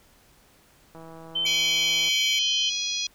click train, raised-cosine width 1 ms, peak -31 dBFS, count 186, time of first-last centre 0.95-2.085 s, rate 163 Hz
sine tone, 3085 Hz, G7, 28 cents flat, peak -23 dBFS, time 1.35-2.7 s, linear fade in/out 10 ms
square tone with vibrato, 2289 Hz, D7, 45 cents flat, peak -29 dBFS, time 1.45-2.39 s, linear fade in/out 5 ms, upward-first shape triangle, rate 18 Hz, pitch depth 16 cents each way
harmonic tone, 830.6 Hz, G#5, in tune, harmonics 3 / 4 / 5 / 6 / 7 / 8, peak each -35 / -30 / -32 / -35 / -32 / -43 dBFS, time 1.46-3.07 s, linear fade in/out 5 ms
effects pink hiss -58 dBFS RMS until 3.14 s

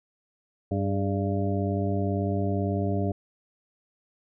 harmonic tone with a mistuned harmonic, 98 Hz, G2, in tune, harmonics 1 / 2 / 3 / 4 / 6 / 7, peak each -27 / -30 / -32 / -33 / -35 / -35 dBFS, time 0.71-3.12 s, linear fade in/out 5 ms, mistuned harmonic 4, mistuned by +66 cents, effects none

